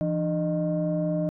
sine tone cluster, 168.7 / 300.1 / 613 Hz, E3 / D4 / D#5, +40 / +38 / -26 cents, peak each -25 / -29 / -27 dBFS, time 0.01-1.29 s, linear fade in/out 0 ms, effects tanh soft clip ceiling -17 dBFS

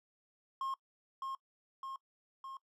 triangle tone with echo, 1072 Hz, C6, 42 cents sharp, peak -33 dBFS, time 0.61-0.74 s, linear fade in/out 2 ms, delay 610 ms, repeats 3, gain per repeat -3 dB, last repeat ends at 2.57 s, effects noise-tail reverb RT60 0.1 s tail -22 dB re dry

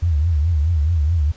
sine tone with vibrato, 79.3 Hz, D#2, 33 cents sharp, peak -14 dBFS, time 0.02-1.32 s, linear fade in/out 10 ms, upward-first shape triangle, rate 4.7 Hz, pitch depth 200 cents each way, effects pink hiss -48 dBFS RMS until 1.36 s + resampled to 16000 Hz

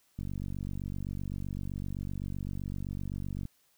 click train, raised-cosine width 5 ms, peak -25 dBFS, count 157, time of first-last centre 0.19-3.454 s, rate 47.8 Hz, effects white hiss -69 dBFS RMS until 3.77 s

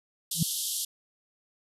white band-pass noise, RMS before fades -32 dBFS, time 0.31-0.85 s, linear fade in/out 5 ms, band 3000 to 13000 Hz, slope 96 dB/octave
sine tone with exponential growth, 163.8 Hz, E3, 11 cents flat, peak -18 dBFS, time 0.34-0.43 s, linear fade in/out 5 ms, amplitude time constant 19 ms
effects none

